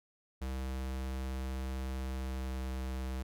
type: tone with pitch glide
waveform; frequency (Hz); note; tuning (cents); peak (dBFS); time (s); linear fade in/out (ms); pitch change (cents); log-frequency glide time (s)
square; 65.41 to 64.92; C2 to C2; 0 to -13; -36; 0.41-3.23; 10; -13; 2.06-2.63
effects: none